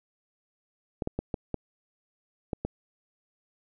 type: clicks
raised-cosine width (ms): 2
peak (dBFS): -16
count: 7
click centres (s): 1.022 / 1.074 / 1.19 / 1.342 / 1.543 / 2.532 / 2.65
effects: none